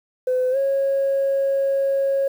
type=tone with pitch glide; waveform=sine; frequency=508 to 547.6 Hz; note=B4 to C#5; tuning=+49 to -21 cents; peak=-16 dBFS; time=0.27-2.28 s; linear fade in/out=5 ms; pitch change=+130 cents; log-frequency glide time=0.51-0.57 s; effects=tanh soft clip ceiling -14 dBFS + 8-bit